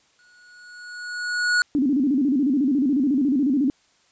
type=tone with exponential growth; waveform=square; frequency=1457 Hz; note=F#6; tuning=27 cents flat; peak=-16 dBFS; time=0.19-1.62 s; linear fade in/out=1 ms; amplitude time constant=310 ms
type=tone with vibrato; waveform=sine; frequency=272.6 Hz; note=C#4; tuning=29 cents flat; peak=-17 dBFS; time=1.75-3.7 s; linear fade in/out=0 ms; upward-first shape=square; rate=14 Hz; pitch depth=130 cents each way
effects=white hiss -61 dBFS RMS until 4.11 s + resampled to 16000 Hz